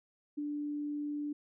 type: tone with ADSR envelope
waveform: sine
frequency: 293.7 Hz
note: D4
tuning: in tune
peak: -32 dBFS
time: 0.37-1.33 s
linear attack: 16 ms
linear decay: 8 ms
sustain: -2 dB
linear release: 7 ms
effects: none